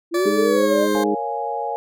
sine linear sweep, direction up, 329.6 to 618 Hz, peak -17 dBFS, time 0.11-0.88 s, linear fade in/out 50 ms
20% pulse tone with pitch glide, 578 to 527 Hz, D5 to C5, -28 to +12 cents, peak -18 dBFS, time 0.14-1.04 s, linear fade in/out 5 ms, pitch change -160 cents, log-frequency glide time 0.44-0.81 s
harmonic tone, 103.83 Hz, G#2, in tune, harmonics 2 / 3 / 4, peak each -25 / -22 / -21 dBFS, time 0.25-1.15 s, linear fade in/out 10 ms
sine chord, Bb minor seventh, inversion none, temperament equal, 466.2 / 554.4 / 698.5 / 830.6 Hz, Bb4 / Db5 / F5 / Ab5, 0 / 0 / 0 / 0 cents, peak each -29 / -30 / -29 / -25 dBFS, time 0.95-1.76 s, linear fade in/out 0 ms
effects none

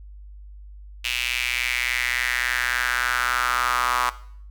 sawtooth tone with high-pass filter sweep, 123.47 Hz, B2, in tune, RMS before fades -24 dBFS, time 1.04-4.1 s, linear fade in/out 10 ms, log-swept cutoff 2700 to 1100 Hz, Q 4.2, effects noise-tail reverb RT60 0.6 s tail -17 dB re dry + added 50 Hz sine -39 dBFS peak until 4.5 s

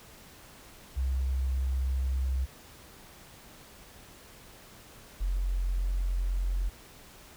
sine tone pair in turn, 65.41 / 44.9 Hz, C2 / F1, 0 / +49 cents, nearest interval perfect fifth, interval 651 cents, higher first, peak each -26 / -26 dBFS, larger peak neither, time 0.96-2.46 / 5.2-6.7 s, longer neither, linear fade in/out 20 ms, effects pink hiss -52 dBFS RMS until 7.36 s

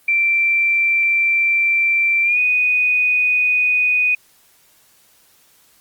sine tone with pitch glide, 2349 to 2484 Hz, D7 to D#7, 0 to -3 cents, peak -13 dBFS, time 0.08-4.15 s, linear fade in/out 5 ms, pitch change +97 cents, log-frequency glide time 2.23-2.39 s, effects white hiss -54 dBFS RMS until 5.8 s + Opus 32 kbps

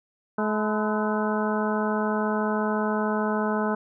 harmonic tone with a mistuned harmonic, 213.8 Hz, A3, 49 cents flat, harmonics 1 / 2 / 3 / 4 / 5 / 6 / 7, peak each -26 / -29 / -31 / -32 / -33 / -34 / -34 dBFS, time 0.38-3.75 s, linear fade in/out 5 ms, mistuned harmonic 5, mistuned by -75 cents, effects none

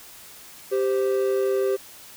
triangle tone pair together, 392.6 / 520 Hz, G4 / C5, +3 / -11 cents, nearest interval perfect fourth, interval 486 cents, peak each -19 / -24 dBFS, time 0.71-1.77 s, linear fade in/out 20 ms, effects white hiss -45 dBFS RMS until 2.16 s

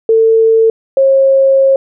sine tone pair in turn, 448.2 / 540 Hz, A4 / C#5, +32 / -45 cents, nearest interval minor third, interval 323 cents, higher second, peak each -5 dBFS, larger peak neither, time 0.09-0.7 / 0.97-1.76 s, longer second, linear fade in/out 2 ms, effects none

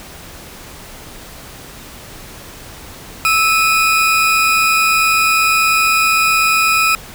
40% pulse tone pair together, 1309.8 / 2471 Hz, E6 / D#7, -11 / -13 cents, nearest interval major seventh, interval 1098 cents, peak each -13 dBFS, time 3.25-6.95 s, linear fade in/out 0 ms, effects pink hiss -35 dBFS RMS until 7.14 s

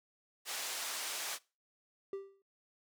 white band-pass noise, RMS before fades -40 dBFS, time 0.45-1.39 s, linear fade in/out 50 ms, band 540 to 8600 Hz, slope 12 dB/octave
triangle tone with exponential decay, 392 Hz, G4, in tune, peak -33 dBFS, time 2.13-2.42 s, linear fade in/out 2 ms, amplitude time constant 63 ms
effects noise-tail reverb RT60 0.3 s tail -22 dB re dry

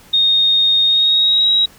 sine tone with pitch glide, 3700 to 3837 Hz, A#7 to A#7, -14 to +49 cents, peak -10 dBFS, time 0.13-1.66 s, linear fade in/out 10 ms, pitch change +63 cents, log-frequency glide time 0.85-1.48 s, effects pink hiss -45 dBFS RMS until 1.78 s

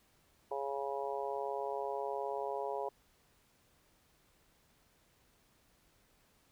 harmonic tone, 138.7 Hz, C#3, 1 cent sharp, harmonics 3 / 4 / 5 / 6 / 7, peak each -40 / -41 / -42 / -43 / -43 dBFS, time 0.51-2.89 s, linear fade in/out 5 ms, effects pink hiss -70 dBFS RMS until 6.51 s

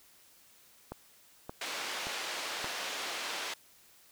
click train, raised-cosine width 1 ms, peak -25 dBFS, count 4, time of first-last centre 0.92-2.644 s, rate 1.74 Hz
white band-pass noise, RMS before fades -38 dBFS, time 1.61-3.54 s, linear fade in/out 5 ms, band 390 to 4100 Hz, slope 12 dB/octave
effects white hiss -61 dBFS RMS until 4.11 s

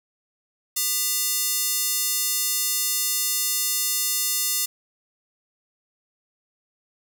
square tone with high-pass filter, 400 Hz, G4, 35 cents sharp, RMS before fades -24 dBFS, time 0.76-4.66 s, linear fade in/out 10 ms, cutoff 6500 Hz, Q 0.77, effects none

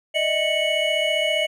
triangle tone cluster, 606 / 641 / 2215 / 2945 Hz, D#5 / E5 / C#7 / F#7, -46 / -49 / -2 / -9 cents, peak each -23 dBFS, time 0.14-1.47 s, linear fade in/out 20 ms, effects none

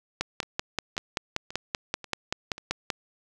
two click trains, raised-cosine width 0.2 ms, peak -23 / -9 dBFS, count 5 / 15, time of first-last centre 0.43-2.581 / 0.21-2.902 s, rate 1.86 / 5.2 Hz, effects none

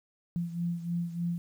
sine beating tone pair, 171 / 174.3 Hz, F3 / F3, -36 / -3 cents, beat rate 3.3 Hz, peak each -31 / -36 dBFS, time 0.36-1.38 s, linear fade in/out 0 ms, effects 10-bit

